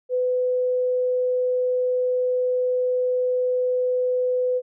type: tone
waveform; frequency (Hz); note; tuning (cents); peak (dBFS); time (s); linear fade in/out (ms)
sine; 502; B4; +28; -19; 0.09-4.62; 50
effects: none